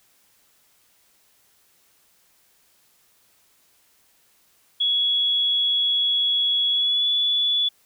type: tone with pitch glide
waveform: sine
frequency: 3358 to 3433 Hz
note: G#7 to A7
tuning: +18 to -43 cents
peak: -18 dBFS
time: 4.8-7.69 s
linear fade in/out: 10 ms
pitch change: +39 cents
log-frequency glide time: 6.71-7.07 s
effects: white hiss -61 dBFS RMS until 7.85 s